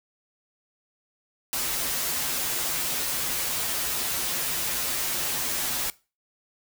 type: noise with comb filter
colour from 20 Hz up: white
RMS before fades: -28 dBFS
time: 1.53-5.9 s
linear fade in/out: 0 ms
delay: 10 ms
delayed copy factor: -0.9
effects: noise-tail reverb RT60 0.3 s tail -20 dB re dry